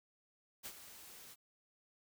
white noise with ADSR envelope, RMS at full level -45 dBFS, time 0.63-1.36 s, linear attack 30 ms, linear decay 60 ms, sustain -10 dB, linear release 37 ms, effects none

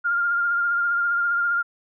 sine tone with vibrato, 1403 Hz, F6, 8 cents sharp, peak -19 dBFS, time 0.04-1.63 s, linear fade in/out 20 ms, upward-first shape triangle, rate 15 Hz, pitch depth 28 cents each way, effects none

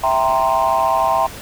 sine chord, C dominant seventh, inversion first, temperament equal, 659.3 / 784 / 932.3 / 1046.5 Hz, E5 / G5 / Bb5 / C6, 0 / 0 / 0 / 0 cents, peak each -18 dBFS, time 0.03-1.27 s, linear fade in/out 10 ms, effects tanh soft clip ceiling -7 dBFS + pink hiss -34 dBFS RMS until 1.41 s

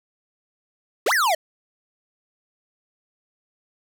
square exponential two-way sweep, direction up then down, 334.6 to 2093 to 599 Hz, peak -18 dBFS, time 1.06-1.35 s, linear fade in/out 5 ms, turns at 1.13 s, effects none

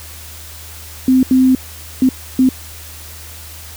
sine tone bursts at uneven times, 258.7 Hz, C4, 19 cents flat, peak -7 dBFS, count 4, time 1.08-1.23 / 1.31-1.55 / 2.02-2.09 / 2.39-2.49 s, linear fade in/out 2 ms, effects added 79 Hz sine -35 dBFS peak until 3.76 s + white hiss -35 dBFS RMS until 3.76 s

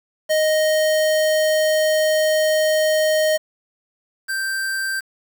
square tone pair in turn, 622 / 1567.3 Hz, D#5 / G6, -1 / -1 cents, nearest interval octave + major third, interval 1600 cents, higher second, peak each -16 / -22 dBFS, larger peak first, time 0.29-3.38 / 4.28-5.01 s, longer first, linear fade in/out 20 ms, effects 7-bit

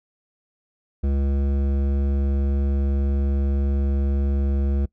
sine tone with hard clipping, 69.3 Hz, C#2, in tune, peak -21 dBFS, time 1.03-4.86 s, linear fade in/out 10 ms, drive 13 dB, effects noise-tail reverb RT60 0.1 s tail -22 dB re dry

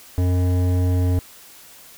sine tone with hard clipping, 90.1 Hz, F#2, 45 cents flat, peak -18 dBFS, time 0.18-1.19 s, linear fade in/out 0 ms, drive 13 dB, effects white hiss -45 dBFS RMS until 1.97 s

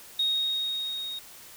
sine tone with level ramp, 3742 Hz, A#7, 6 cents sharp, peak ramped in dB -21 to -33 dBFS, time 0.19-1.19 s, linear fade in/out 5 ms, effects tanh soft clip ceiling -19 dBFS + white hiss -48 dBFS RMS until 1.56 s

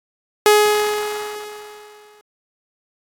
sawtooth tone with exponential decay, 420 Hz, G#4, 19 cents sharp, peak -5 dBFS, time 0.46-2.21 s, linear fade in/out 1 ms, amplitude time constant 380 ms, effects AAC 48 kbps

